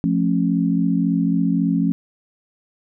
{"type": "chord", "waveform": "sine", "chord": "F augmented", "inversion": "none", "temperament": "just", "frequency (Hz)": [174.61, 218.3, 272.8], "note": ["F3", "A3", "C#4"], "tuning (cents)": [0, -13, -28], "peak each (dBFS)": [-19, -22, -20], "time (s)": [0.04, 1.92], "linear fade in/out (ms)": 0, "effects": []}